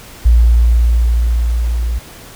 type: tone with level ramp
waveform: sine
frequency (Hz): 58.27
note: A#1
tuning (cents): 0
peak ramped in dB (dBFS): -4 to -14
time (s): 0.25-1.99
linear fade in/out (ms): 10
effects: pink hiss -36 dBFS RMS until 2.35 s